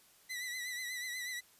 sawtooth tone with vibrato, 1981 Hz, B6, 5 cents sharp, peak -35 dBFS, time 0.29-1.41 s, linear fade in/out 20 ms, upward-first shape triangle, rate 8.2 Hz, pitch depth 65 cents each way, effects white hiss -64 dBFS RMS until 1.59 s + resampled to 32000 Hz

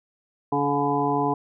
harmonic tone with a mistuned harmonic, 143.1 Hz, D3, 45 cents flat, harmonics 1 / 2 / 3 / 5 / 6 / 7, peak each -31 / -26 / -27 / -28 / -27 / -27 dBFS, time 0.52-1.34 s, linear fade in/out 5 ms, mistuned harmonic 6, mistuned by -22 cents, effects none

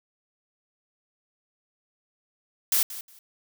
blue noise with echo, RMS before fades -22 dBFS, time 2.72-2.83 s, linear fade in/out 2 ms, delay 180 ms, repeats 2, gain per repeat -15 dB, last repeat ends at 3.19 s, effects none

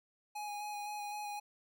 square tone with vibrato, 830.6 Hz, G#5, in tune, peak -40 dBFS, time 0.35-1.4 s, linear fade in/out 10 ms, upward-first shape square, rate 3.9 Hz, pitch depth 14 cents each way, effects none

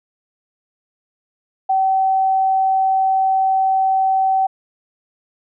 sine tone, 766 Hz, G5, 40 cents flat, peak -13 dBFS, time 1.69-4.47 s, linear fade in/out 10 ms, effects none

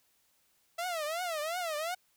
sawtooth tone with vibrato, 659.3 Hz, E5, in tune, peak -29 dBFS, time 0.78-1.95 s, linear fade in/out 10 ms, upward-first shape triangle, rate 2.8 Hz, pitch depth 210 cents each way, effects white hiss -71 dBFS RMS until 2.16 s

